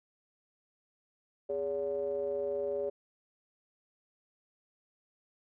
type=ring-modulated tone; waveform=triangle; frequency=79.6 Hz; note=D#2; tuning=40 cents sharp; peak=-26 dBFS; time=1.49-2.9 s; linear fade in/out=10 ms; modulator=490 Hz; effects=none